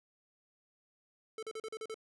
square tone bursts, 440 Hz, A4, in tune, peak -40 dBFS, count 7, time 1.38-1.943 s, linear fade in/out 2 ms, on 47 ms, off 39 ms, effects resampled to 24000 Hz

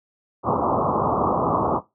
white low-pass noise, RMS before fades -21 dBFS, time 0.43-1.81 s, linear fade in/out 50 ms, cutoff 1200 Hz, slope 96 dB/octave, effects noise-tail reverb RT60 0.2 s tail -17 dB re dry + high-pass 100 Hz 12 dB/octave

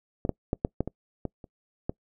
clicks, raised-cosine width 2 ms, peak -14 / -11 / -12 / -10 / -12 / -19 / -17 / -30 / -15 dBFS, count 9, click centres 0.251 / 0.293 / 0.531 / 0.649 / 0.806 / 0.876 / 1.253 / 1.442 / 1.895 s, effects noise-tail reverb RT60 0.1 s tail -25 dB re dry

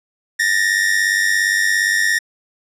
45% pulse tone pair together, 1781 / 1878.3 Hz, A6 / A#6, +21 / +13 cents, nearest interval minor second, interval 92 cents, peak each -17 dBFS, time 0.39-2.19 s, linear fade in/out 10 ms, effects low-pass 11000 Hz 12 dB/octave

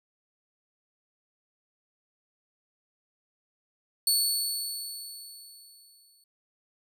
20% pulse tone with exponential decay, 4435 Hz, C#8, in tune, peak -15 dBFS, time 4.07-6.24 s, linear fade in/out 2 ms, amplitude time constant 470 ms, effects none

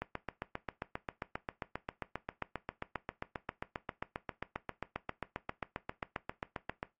click train, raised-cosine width 0.5 ms, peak -21 dBFS, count 52, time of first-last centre 0.02-6.829 s, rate 7.49 Hz, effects noise-tail reverb RT60 0.2 s tail -18 dB re dry + AAC 32 kbps

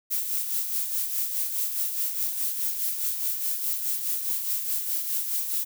violet noise with tremolo, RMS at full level -26 dBFS, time 0.1-5.65 s, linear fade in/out 20 ms, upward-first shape sine, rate 4.8 Hz, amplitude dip 50%, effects none

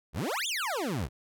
25% pulse exponential two-way sweep, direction up then down, 55 to 3729 to 55 Hz, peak -26 dBFS, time 0.13-1.09 s, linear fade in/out 50 ms, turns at 0.47 s, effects none

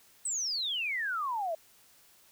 sine exponential sweep, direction down, 8310 to 622.3 Hz, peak -30 dBFS, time 0.25-1.55 s, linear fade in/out 5 ms, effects white hiss -61 dBFS RMS until 2.31 s

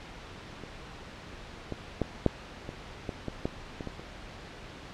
clicks, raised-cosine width 2 ms, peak -27 / -20 / -13 / -8 / -24 / -19 / -20 / -15 / -23 / -23 / -30 dBFS, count 11, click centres 0.637 / 1.723 / 2.017 / 2.263 / 2.691 / 3.092 / 3.283 / 3.455 / 3.808 / 3.873 / 3.996 s, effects pink hiss -45 dBFS RMS until 4.93 s + low-pass 4000 Hz 12 dB/octave

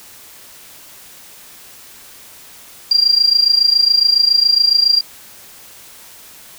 sine tone with amplitude modulation, 4762 Hz, D8, 23 cents sharp, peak -6 dBFS, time 2.91-5.01 s, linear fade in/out 5 ms, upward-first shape sine, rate 27.2 Hz, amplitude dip 80%, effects white hiss -40 dBFS RMS until 6.58 s

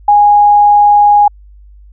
sine tone, 825 Hz, G#5, 12 cents flat, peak -3 dBFS, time 0.08-1.28 s, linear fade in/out 5 ms, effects added 50 Hz sine -35 dBFS peak until 1.92 s

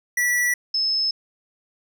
square / sine tone pair in turn, 1952 / 5211 Hz, B6 / E8, -21 / -21 cents, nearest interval octave + perfect fourth, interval 1700 cents, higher second, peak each -19 dBFS, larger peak neither, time 0.17-0.54 / 0.74-1.11 s, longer neither, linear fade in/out 5 ms, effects none

